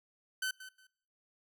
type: tone with echo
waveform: sawtooth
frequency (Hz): 1523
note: F#6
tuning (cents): +50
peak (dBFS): -29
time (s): 0.42-0.51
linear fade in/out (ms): 5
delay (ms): 180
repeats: 2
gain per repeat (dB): -14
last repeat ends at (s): 0.87
effects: noise-tail reverb RT60 0.8 s tail -25 dB re dry